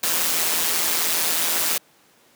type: noise with amplitude modulation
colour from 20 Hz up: white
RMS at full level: -19 dBFS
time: 0.03-1.78 s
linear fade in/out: 5 ms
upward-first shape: sine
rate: 166 Hz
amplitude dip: 60%
effects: pink hiss -56 dBFS RMS until 2.35 s + high-pass 200 Hz 12 dB/octave